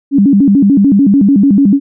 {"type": "tone with vibrato", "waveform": "sine", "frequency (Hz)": 236.1, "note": "A#3", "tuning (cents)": 22, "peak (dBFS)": -4, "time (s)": [0.11, 1.8], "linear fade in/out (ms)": 50, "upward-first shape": "square", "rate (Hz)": 6.8, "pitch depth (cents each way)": 290, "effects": []}